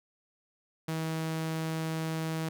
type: tone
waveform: sawtooth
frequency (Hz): 160.5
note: E3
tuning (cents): -46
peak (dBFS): -27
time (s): 0.88-2.49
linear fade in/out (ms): 5
effects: none